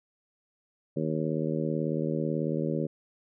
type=harmonic tone; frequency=78.2 Hz; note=D#2; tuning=9 cents sharp; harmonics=2 / 3 / 4 / 5 / 6 / 7; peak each=-31 / -33 / -34 / -35 / -36 / -36 dBFS; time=0.96-2.87 s; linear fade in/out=10 ms; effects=none